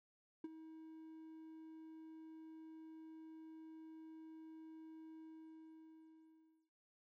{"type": "tone with ADSR envelope", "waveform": "triangle", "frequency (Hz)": 319, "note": "D#4", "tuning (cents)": 43, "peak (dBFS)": -39, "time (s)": [0.44, 6.7], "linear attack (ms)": 4, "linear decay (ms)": 27, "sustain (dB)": -12, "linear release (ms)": 1500, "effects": []}